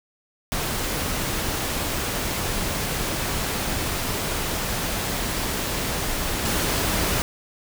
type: noise with level steps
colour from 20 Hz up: pink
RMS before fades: -26 / -23 dBFS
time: 0.52-7.22 s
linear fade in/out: 0 ms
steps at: 6.45 s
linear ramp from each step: 5 ms
effects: none